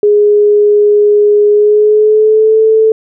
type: tone with pitch glide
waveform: sine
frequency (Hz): 415.3 to 440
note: G#4 to A4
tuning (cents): 0 to 0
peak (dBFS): -4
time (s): 0.03-2.92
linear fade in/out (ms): 2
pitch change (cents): +100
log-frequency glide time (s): 1.5-2.6
effects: none